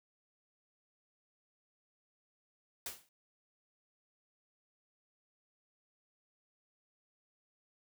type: noise with exponential decay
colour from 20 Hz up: white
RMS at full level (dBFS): -38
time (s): 2.86-3.09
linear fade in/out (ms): 2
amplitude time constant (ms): 49
effects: none